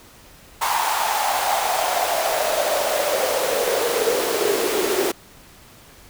pink noise with high-pass filter sweep, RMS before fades -21 dBFS, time 0.61-5.12 s, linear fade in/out 10 ms, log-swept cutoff 920 to 370 Hz, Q 5.8, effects pink hiss -47 dBFS RMS until 6.09 s

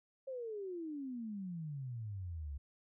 sine exponential sweep, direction down, 543 to 67.3 Hz, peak -40 dBFS, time 0.27-2.58 s, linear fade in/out 10 ms, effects none

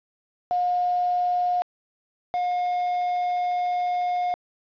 sine / triangle tone pair in turn, 716 / 716 Hz, F5 / F5, +43 / +43 cents, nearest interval unison, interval 0 cents, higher neither, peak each -20 dBFS, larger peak neither, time 0.51-1.62 / 2.34-4.34 s, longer second, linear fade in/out 0 ms, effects resampled to 11025 Hz + 8-bit

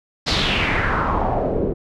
pink noise with low-pass filter sweep, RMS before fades -20 dBFS, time 0.26-1.74 s, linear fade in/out 20 ms, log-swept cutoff 4700 to 370 Hz, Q 3.4, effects none

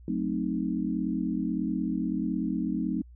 sine chord, F# diminished seventh, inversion none, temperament equal with one note detuned, 183.72 / 220 / 261.6 / 311.1 Hz, F#3 / A3 / C4 / Eb4, -12 / 0 / 0 / 0 cents, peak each -32 dBFS, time 0.08-3.02 s, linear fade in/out 2 ms, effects added 60 Hz sine -47 dBFS peak until 3.15 s

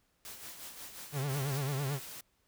white noise with tremolo, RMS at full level -45 dBFS, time 0.25-1.59 s, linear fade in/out 0 ms, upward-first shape sine, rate 5.6 Hz, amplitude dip 50%
45% pulse tone with vibrato, 138.59 Hz, C#3, in tune, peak -32 dBFS, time 1.12-2 s, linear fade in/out 50 ms, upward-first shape triangle, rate 9 Hz, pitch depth 130 cents each way
white noise, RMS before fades -46 dBFS, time 1.29-2.21 s, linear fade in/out 5 ms
effects pink hiss -74 dBFS RMS until 2.47 s

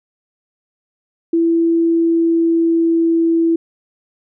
sine tone with pitch glide, 333 to 331.1 Hz, E4 to E4, +18 to +8 cents, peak -11 dBFS, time 1.33-3.56 s, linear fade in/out 5 ms, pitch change -10 cents, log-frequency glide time 1.74-3.21 s, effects none

